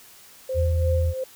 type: tone with tremolo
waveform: sine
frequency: 521 Hz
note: C5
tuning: 7 cents flat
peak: -23 dBFS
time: 0.49-1.24 s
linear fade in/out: 5 ms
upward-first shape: sine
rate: 2.9 Hz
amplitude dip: 65%
type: tone with vibrato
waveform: sine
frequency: 82 Hz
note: E2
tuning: 9 cents flat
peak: -19 dBFS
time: 0.54-1.14 s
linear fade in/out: 50 ms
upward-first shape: square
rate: 20 Hz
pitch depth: 71 cents each way
effects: white hiss -49 dBFS RMS until 1.35 s